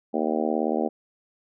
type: harmonic tone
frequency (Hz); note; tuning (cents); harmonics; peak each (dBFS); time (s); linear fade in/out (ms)
77.9; D#2; +3; 3 / 4 / 5 / 6 / 7 / 8 / 9 / 10; -28 / -29 / -30 / -31 / -31 / -32 / -33 / -33; 0.13-0.89; 20
effects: none